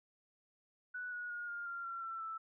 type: tone with pitch steps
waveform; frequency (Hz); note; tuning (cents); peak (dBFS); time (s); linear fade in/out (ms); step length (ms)
sine; 1480 / 1456.3 / 1432.9 / 1409.9 / 1387.3 / 1365 / 1343.1 / 1321.6; F#6 / F#6 / F6 / F6 / F6 / F6 / E6 / E6; 0 / -28 / +44 / +16 / -12 / -40 / +32 / +4; -40; 0.94-2.38; 10; 180
effects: none